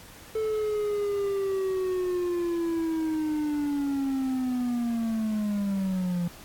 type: linear sweep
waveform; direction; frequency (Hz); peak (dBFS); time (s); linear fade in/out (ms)
triangle; down; 440 to 171.7; -23; 0.35-6.28; 5
effects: pink hiss -48 dBFS RMS until 6.44 s + AAC 64 kbps